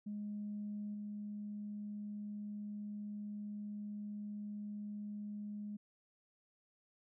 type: tone with level steps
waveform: sine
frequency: 207.7 Hz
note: G#3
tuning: in tune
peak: -39 / -41 dBFS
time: 0.06-5.77 s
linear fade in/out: 10 ms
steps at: 0.94 s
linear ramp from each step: 5 ms
effects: tanh soft clip ceiling -35 dBFS